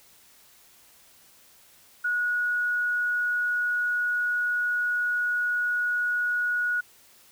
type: tone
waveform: sine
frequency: 1457 Hz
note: F#6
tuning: 27 cents flat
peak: -23 dBFS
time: 2.04-6.81 s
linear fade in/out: 10 ms
effects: white hiss -56 dBFS RMS until 7.31 s